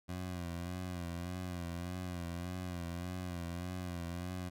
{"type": "tone with vibrato", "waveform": "20% pulse", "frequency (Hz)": 88.4, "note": "F2", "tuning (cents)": 22, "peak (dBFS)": -34, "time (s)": [0.08, 4.5], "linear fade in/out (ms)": 20, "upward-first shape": "sine", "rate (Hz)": 1.7, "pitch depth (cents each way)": 61, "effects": []}